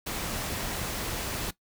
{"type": "noise", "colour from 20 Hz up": "pink", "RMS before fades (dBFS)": -33, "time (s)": [0.06, 1.51], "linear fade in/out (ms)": 10, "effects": ["noise-tail reverb RT60 0.1 s tail -17 dB re dry"]}